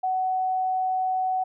sine tone, 748 Hz, F#5, 19 cents sharp, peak -22 dBFS, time 0.03-1.44 s, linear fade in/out 10 ms, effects none

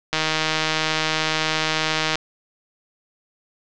click train, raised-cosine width 0.2 ms, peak -3 dBFS, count 319, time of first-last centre 0.13-2.155 s, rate 157 Hz, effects low-pass 6000 Hz 12 dB/octave

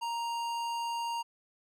sine tone with tanh clipping, 934 Hz, A#5, 3 cents sharp, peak -34 dBFS, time 0.01-1.23 s, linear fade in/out 20 ms, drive 18 dB, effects none

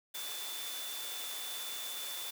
sine tone in noise, 3512 Hz, A7, 4 cents flat, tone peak -43 dBFS, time 0.14-2.31 s, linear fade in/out 10 ms, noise white, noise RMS -42 dBFS, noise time 0.14-2.31 s, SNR -4 dB, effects high-pass 400 Hz 12 dB/octave

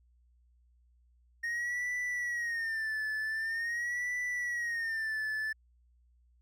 triangle tone with vibrato, 1853 Hz, A#6, 11 cents flat, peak -30 dBFS, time 1.43-5.53 s, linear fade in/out 10 ms, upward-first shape sine, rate 0.45 Hz, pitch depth 110 cents each way, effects added 60 Hz sine -63 dBFS peak until 6.41 s

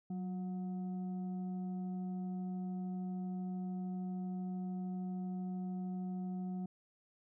sine tone with frequency modulation, 185 Hz, F#3, in tune, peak -37 dBFS, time 0.1-6.66 s, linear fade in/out 5 ms, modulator 543 Hz, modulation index 0.31, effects none

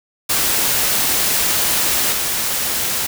white noise with level steps, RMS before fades -17 / -20 dBFS, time 0.29-3.07 s, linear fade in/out 10 ms, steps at 2.12 s, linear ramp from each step 5 ms, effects none

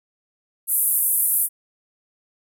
pink band-pass noise, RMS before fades -20 dBFS, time 0.67-1.49 s, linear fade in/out 50 ms, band 9900 to 14000 Hz, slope 48 dB/octave, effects none

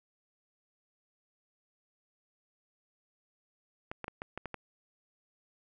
clicks, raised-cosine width 0.5 ms, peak -23 dBFS, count 7, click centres 3.915 / 4.043 / 4.081 / 4.219 / 4.376 / 4.457 / 4.543 s, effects none

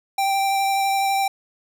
square tone with vibrato, 784 Hz, G5, in tune, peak -19 dBFS, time 0.18-1.28 s, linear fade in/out 5 ms, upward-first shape sine, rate 12 Hz, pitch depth 11 cents each way, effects none

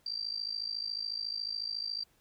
sine tone with amplitude modulation, 4696 Hz, D8, 1 cent flat, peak -30 dBFS, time 0.06-2.04 s, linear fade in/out 5 ms, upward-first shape sine, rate 54 Hz, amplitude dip 90%, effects pink hiss -69 dBFS RMS until 2.2 s

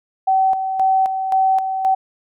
sine tone with tremolo, 764 Hz, G5, 45 cents flat, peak -12 dBFS, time 0.27-1.95 s, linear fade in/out 10 ms, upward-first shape square, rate 1.9 Hz, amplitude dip 55%, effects none

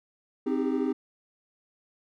triangle chord, Ab major seventh, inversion first, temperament equal with one note detuned, 261.6 / 311.1 / 392 / 405.8 Hz, C4 / Eb4 / G4 / Ab4, 0 / 0 / 0 / -40 cents, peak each -26 / -28 / -31 / -31 dBFS, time 0.46-0.93 s, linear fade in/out 10 ms, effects none

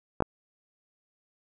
clicks, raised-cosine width 1 ms, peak -10 dBFS, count 2, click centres 0.205 / 0.223 s, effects none

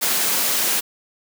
white high-pass noise, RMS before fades -20 dBFS, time 0.01-0.81 s, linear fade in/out 20 ms, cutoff 160 Hz, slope 24 dB/octave, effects none

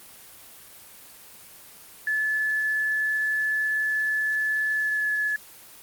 sine tone with pitch glide, 1728 to 1710.1 Hz, A6 to A6, -32 to -50 cents, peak -22 dBFS, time 2.07-5.36 s, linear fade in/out 2 ms, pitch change -18 cents, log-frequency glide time 4.74-5.09 s, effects white hiss -47 dBFS RMS until 5.82 s + Opus 24 kbps

